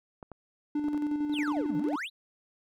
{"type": "clicks", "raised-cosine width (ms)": 1, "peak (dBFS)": -29, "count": 4, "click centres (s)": [0.228, 0.317, 0.883, 0.946]}
{"type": "tone with tremolo", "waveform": "triangle", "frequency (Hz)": 295.9, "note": "D4", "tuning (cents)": 13, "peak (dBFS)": -24, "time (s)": [0.75, 1.96], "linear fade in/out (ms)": 5, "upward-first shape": "square", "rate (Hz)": 11, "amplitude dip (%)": 40}
{"type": "exponential two-way sweep", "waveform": "triangle", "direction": "down then up", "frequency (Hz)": [4200, 150, 4200], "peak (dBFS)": -31, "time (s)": [1.32, 2.1], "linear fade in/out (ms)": 50, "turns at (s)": 1.77}
{"effects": []}